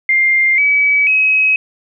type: tone with pitch steps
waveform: sine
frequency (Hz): 2106 / 2283 / 2550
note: C7 / D7 / D#7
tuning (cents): +11 / -50 / +42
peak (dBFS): -9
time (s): 0.09-1.56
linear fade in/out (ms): 2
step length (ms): 490
effects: none